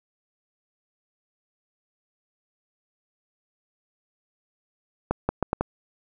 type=accelerating click train; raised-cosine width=1 ms; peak=-8 dBFS; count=5; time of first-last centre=5.11-5.61 s; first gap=180 ms; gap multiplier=0.76; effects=none